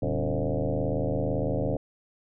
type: tone with frequency modulation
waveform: sine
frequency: 207.7 Hz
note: G#3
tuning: in tune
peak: -24 dBFS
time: 0.02-1.77 s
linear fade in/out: 5 ms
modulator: 77.9 Hz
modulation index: 5.4
effects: none